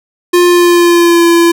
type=tone with pitch glide; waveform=square; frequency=352.8 to 339.4 Hz; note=F4 to F4; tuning=+18 to -49 cents; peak=-5 dBFS; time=0.33-1.52 s; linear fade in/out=10 ms; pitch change=-67 cents; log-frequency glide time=0.45-1.26 s; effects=none